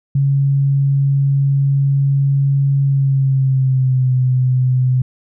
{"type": "tone with pitch glide", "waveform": "sine", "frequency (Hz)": [138.59, 127.82], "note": ["C#3", "C3"], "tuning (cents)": [0, -40], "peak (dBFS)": -11, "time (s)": [0.15, 5.02], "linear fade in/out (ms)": 5, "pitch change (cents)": -140, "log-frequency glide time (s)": [2.83, 4.13], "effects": []}